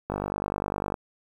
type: click train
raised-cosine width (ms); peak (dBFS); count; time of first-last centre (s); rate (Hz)
1; -14; 43; 0.1-0.942; 49.9
effects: 8-bit